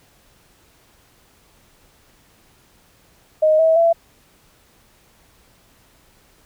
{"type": "tone with pitch steps", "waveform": "sine", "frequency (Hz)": [622.3, 645.7, 670.1], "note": ["D#5", "E5", "E5"], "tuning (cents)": [0, -36, 28], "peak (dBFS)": -11, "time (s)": [3.42, 3.93], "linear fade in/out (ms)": 10, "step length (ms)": 170, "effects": ["pink hiss -55 dBFS RMS until 6.45 s"]}